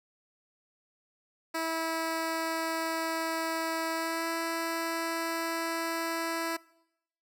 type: tone with pitch glide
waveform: 10% pulse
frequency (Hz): 325.7 to 330.4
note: E4 to E4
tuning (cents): -21 to +4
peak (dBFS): -22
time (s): 1.54-6.57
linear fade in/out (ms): 10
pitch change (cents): +25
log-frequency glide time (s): 3.92-4.28
effects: noise-tail reverb RT60 0.8 s tail -22 dB re dry